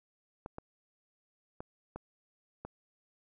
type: clicks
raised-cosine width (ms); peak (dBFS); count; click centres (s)
1; -27; 5; 0.461 / 0.584 / 1.605 / 1.96 / 2.65
effects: none